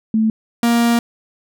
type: tone pair in turn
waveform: sine / 45% pulse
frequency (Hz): 220 / 235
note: A3 / A#3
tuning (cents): 0 / +14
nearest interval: minor second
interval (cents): 114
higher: second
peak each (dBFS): -12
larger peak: neither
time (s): 0.14-0.3 / 0.63-0.99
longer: second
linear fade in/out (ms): 2
effects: none